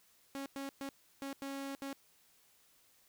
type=tone bursts at uneven times; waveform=sawtooth; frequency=275 Hz; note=C#4; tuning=14 cents flat; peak=-36 dBFS; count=6; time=0.35-0.46 / 0.56-0.69 / 0.81-0.89 / 1.22-1.33 / 1.42-1.75 / 1.82-1.93 s; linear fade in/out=0 ms; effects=white hiss -68 dBFS RMS until 3.08 s